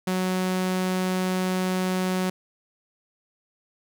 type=tone; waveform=sawtooth; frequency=185 Hz; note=F#3; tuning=in tune; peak=-19 dBFS; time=0.07-2.3 s; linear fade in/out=5 ms; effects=none